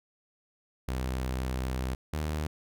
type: tone pair in turn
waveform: sawtooth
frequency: 64.1 / 76.39 Hz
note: C2 / D#2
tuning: -35 / -31 cents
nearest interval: minor third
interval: 304 cents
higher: second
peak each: -26 dBFS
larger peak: neither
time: 0.88-1.95 / 2.13-2.47 s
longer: first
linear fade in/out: 5 ms
effects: none